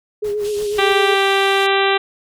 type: tone with vibrato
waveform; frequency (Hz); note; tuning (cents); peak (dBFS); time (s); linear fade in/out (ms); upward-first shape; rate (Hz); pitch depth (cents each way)
sine; 415.3; G#4; 0; -18; 0.22-1.15; 10; sine; 8; 36
type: noise with tremolo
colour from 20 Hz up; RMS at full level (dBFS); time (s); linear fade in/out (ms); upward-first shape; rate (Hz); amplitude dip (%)
pink; -37; 0.24-0.93; 5; sine; 6.1; 85
type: band-pass noise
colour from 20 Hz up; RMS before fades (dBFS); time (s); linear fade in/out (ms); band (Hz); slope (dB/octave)
pink; -36; 0.44-1.67; 10; 2700 to 12000; 48
type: harmonic tone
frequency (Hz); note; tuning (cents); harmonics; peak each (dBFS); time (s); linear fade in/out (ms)
392; G4; 0; 1 / 2 / 3 / 4 / 5 / 6 / 7 / 8 / 9 / 10; -17 / -20 / -22 / -23 / -24 / -25 / -25 / -26 / -27 / -27; 0.78-1.98; 10
effects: none